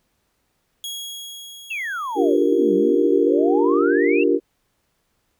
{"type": "tone with exponential decay", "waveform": "sawtooth", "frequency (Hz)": 3315, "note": "G#7", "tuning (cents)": -4, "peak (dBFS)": -24, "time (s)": [0.84, 3.79], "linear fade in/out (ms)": 1, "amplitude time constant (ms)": 640}
{"type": "exponential two-way sweep", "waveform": "sine", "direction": "down then up", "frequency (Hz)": [2794, 185, 2794], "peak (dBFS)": -24, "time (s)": [1.7, 4.24], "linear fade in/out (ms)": 10, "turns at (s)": 2.74}
{"type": "chord", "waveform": "sine", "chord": "G minor seventh", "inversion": "second", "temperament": "equal", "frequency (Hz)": [293.7, 349.2, 392, 466.2], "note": ["D4", "F4", "G4", "Bb4"], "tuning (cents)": [0, 0, 0, 0], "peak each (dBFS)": -20, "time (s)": [2.15, 4.4], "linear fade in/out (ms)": 50}
{"effects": ["pink hiss -69 dBFS RMS until 5.39 s"]}